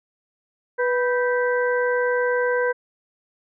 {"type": "harmonic tone with a mistuned harmonic", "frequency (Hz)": 491.9, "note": "B4", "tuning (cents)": -7, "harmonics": [1, 2, 3, 4], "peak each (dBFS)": [-20, -28, -25, -34], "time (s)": [0.78, 2.73], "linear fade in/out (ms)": 20, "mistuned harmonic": 3, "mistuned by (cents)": 94, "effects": []}